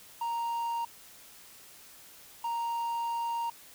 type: tone pair in turn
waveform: triangle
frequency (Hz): 932.3 / 932.3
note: A#5 / A#5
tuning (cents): 0 / 0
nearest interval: unison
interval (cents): 0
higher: neither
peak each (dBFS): -28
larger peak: neither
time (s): 0.21-0.85 / 2.44-3.5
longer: second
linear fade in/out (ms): 5
effects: white hiss -53 dBFS RMS until 3.74 s